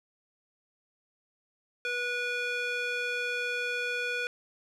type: tone with band-pass filter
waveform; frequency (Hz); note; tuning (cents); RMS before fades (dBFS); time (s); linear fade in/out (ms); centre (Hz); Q
square; 487.8; B4; -21; -32; 1.85-4.27; 0; 2100; 2
effects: none